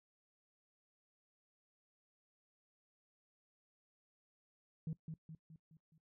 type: tone with echo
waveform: sine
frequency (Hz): 159.2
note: D#3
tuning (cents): +40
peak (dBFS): -36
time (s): 4.87-4.93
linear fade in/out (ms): 2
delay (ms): 210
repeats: 5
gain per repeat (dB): -6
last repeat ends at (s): 5.98
effects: noise-tail reverb RT60 0.1 s tail -20 dB re dry + tanh soft clip ceiling -35 dBFS